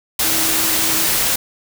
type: tone in noise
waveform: sine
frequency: 320.8 Hz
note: E4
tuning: 47 cents flat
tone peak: -28 dBFS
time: 0.24-1.06 s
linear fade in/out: 5 ms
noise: white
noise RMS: -17 dBFS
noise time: 0.19-1.36 s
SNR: -14 dB
effects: none